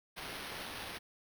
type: noise with sample-and-hold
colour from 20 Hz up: violet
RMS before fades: -44 dBFS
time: 0.16-0.99 s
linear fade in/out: 20 ms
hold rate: 7350 Hz
effects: none